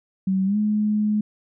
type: tone with pitch glide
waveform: sine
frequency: 190.4 to 211.3 Hz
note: F#3 to G#3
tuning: +50 to +30 cents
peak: -18 dBFS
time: 0.27-1.21 s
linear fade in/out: 5 ms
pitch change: +180 cents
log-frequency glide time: 0.45-0.57 s
effects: none